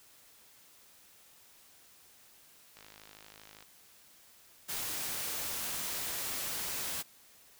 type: click train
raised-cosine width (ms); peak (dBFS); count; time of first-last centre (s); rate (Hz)
0.2; -34; 46; 2.77-3.626; 52.6
type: noise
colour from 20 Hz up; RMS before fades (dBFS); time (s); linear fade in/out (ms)
white; -37; 4.68-7.03; 20
effects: white hiss -60 dBFS RMS until 7.59 s